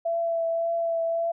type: tone with vibrato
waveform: sine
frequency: 668 Hz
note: E5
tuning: 23 cents sharp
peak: -23 dBFS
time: 0.05-1.32 s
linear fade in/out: 10 ms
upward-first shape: triangle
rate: 1.8 Hz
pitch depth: 18 cents each way
effects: none